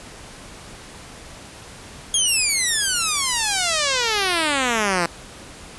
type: exponential sweep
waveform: 5% pulse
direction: down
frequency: 3322 to 166 Hz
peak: -7 dBFS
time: 2.14-5.06 s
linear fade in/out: 2 ms
effects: pink hiss -40 dBFS RMS until 5.78 s + resampled to 24000 Hz